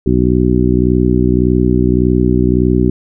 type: harmonic tone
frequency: 61.74 Hz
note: B1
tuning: in tune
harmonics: 1 / 2 / 3 / 4 / 5 / 6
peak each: -16 / -16 / -16 / -16 / -16 / -16 dBFS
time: 0.06-2.9 s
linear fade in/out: 5 ms
effects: none